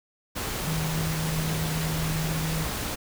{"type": "tone in noise", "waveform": "sine", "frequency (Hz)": 158.7, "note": "D#3", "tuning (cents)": 35, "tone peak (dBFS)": -27, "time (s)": [0.66, 2.65], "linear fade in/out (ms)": 20, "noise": "pink", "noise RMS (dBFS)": -31, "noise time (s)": [0.35, 2.96], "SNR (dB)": 1, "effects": []}